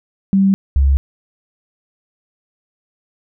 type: tone pair in turn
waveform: sine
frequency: 194.4 / 68.59 Hz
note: G3 / C#2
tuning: -14 / -18 cents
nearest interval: octave + tritone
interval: 1804 cents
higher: first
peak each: -9 dBFS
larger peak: neither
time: 0.33-0.54 / 0.76-0.97 s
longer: neither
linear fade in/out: 0 ms
effects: none